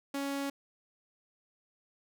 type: tone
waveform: sawtooth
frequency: 278.4 Hz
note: C#4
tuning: 8 cents sharp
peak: -29 dBFS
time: 0.14-0.5 s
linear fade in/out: 5 ms
effects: none